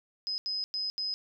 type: tone bursts at uneven times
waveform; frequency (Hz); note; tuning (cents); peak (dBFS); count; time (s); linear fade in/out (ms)
sine; 5050; D#8; +25; -30; 4; 0.27-0.38 / 0.46-0.64 / 0.74-0.9 / 0.98-1.14; 0
effects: none